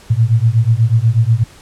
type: beating tone pair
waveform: sine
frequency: 110 / 118.2 Hz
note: A2 / A#2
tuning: 0 / +24 cents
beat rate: 8.2 Hz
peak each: -12 dBFS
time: 0.1-1.44 s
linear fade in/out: 10 ms
effects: pink hiss -42 dBFS RMS until 1.61 s + low-pass 10000 Hz 12 dB/octave